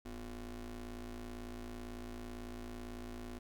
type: ring-modulated tone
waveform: 30% pulse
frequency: 110 Hz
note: A2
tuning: in tune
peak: -38 dBFS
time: 0.05-3.39 s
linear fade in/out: 10 ms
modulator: 136 Hz
effects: none